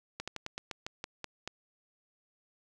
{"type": "slowing click train", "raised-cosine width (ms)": 0.2, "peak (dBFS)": -20, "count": 10, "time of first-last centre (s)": [0.2, 1.476], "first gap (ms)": 76, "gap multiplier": 1.15, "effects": []}